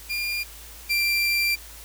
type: tone pair in turn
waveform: 30% pulse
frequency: 2404 / 2364 Hz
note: D7 / D7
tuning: +40 / +11 cents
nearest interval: unison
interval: 29 cents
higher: first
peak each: -23 / -18 dBFS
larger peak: second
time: 0.09-0.44 / 0.89-1.56 s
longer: second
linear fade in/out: 20 ms
effects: added 56 Hz sine -45 dBFS peak until 1.84 s + white hiss -44 dBFS RMS until 1.84 s